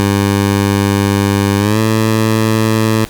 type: tone with pitch glide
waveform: 15% pulse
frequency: 100 to 110.32 Hz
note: G2 to A2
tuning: +35 to +5 cents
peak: -4 dBFS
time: 0-3.05 s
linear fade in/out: 0 ms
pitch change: +170 cents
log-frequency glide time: 1.59-1.79 s
effects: pink hiss -36 dBFS RMS until 3.09 s